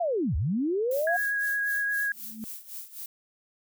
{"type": "linear two-way sweep", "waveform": "sine", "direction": "down then up", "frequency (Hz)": [726, 61.74, 726], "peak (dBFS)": -24, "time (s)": [0, 1.17], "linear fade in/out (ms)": 10, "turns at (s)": 0.36}
{"type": "noise with tremolo", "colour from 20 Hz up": "violet", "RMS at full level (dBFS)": -38, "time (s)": [0.91, 3.06], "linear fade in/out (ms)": 2, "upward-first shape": "sine", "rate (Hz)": 3.9, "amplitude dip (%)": 80}
{"type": "tone with vibrato", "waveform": "sine", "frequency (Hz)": 1653, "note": "G#6", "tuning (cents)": -9, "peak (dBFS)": -25, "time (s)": [1.07, 2.12], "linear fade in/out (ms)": 2, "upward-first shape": "sine", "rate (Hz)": 8.6, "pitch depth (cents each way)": 13}
{"type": "tone with exponential growth", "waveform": "sine", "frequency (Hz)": 220, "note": "A3", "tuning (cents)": 0, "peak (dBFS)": -31, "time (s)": [2.12, 2.44], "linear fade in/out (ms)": 0, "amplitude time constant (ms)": 69}
{"effects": []}